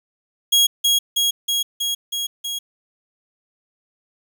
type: tone with echo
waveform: sawtooth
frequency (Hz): 3300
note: G#7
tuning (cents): -12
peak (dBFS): -9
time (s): 0.52-0.67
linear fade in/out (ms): 10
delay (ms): 320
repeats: 6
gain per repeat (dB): -2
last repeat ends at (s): 2.59
effects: 8-bit